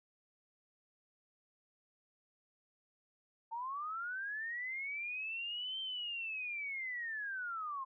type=linear two-way sweep; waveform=sine; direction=up then down; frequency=890 to 3136 to 1037 Hz; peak=-38 dBFS; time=3.51-7.85 s; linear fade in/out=20 ms; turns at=5.8 s; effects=none